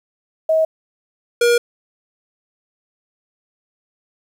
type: tone pair in turn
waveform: sine / square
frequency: 638 / 476.2 Hz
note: D#5 / A#4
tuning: +43 / +37 cents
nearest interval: perfect fourth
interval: 506 cents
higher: first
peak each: -12 dBFS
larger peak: neither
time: 0.49-0.65 / 1.41-1.58 s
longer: second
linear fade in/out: 5 ms
effects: low-pass 12000 Hz 12 dB/octave + 8-bit